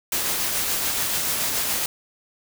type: noise with tremolo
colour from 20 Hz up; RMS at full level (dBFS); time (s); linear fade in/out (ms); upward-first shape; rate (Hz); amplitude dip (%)
white; -23; 0.12-1.86; 2; triangle; 7; 30
effects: none